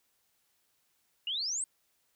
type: exponential sweep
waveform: sine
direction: up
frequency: 2794 to 8590 Hz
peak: -31 dBFS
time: 1.27-1.64 s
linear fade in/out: 2 ms
effects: white hiss -74 dBFS RMS until 2.15 s